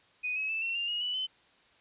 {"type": "tone with pitch steps", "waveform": "sine", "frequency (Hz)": [2489, 2562, 2637, 2714, 2794, 2876, 2960, 3047], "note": ["D#7", "E7", "E7", "E7", "F7", "F#7", "F#7", "G7"], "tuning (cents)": [0, -50, 0, 50, 0, -50, 0, -50], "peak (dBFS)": -30, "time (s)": [0.23, 1.27], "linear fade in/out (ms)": 20, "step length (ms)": 130, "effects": ["white hiss -63 dBFS RMS until 1.8 s", "resampled to 8000 Hz"]}